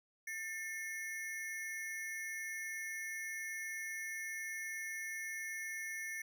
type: ring-modulated tone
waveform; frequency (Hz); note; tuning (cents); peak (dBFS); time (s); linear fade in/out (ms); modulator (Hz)
square; 1975.5; B6; 0; -38; 0.27-6.22; 5; 186
effects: none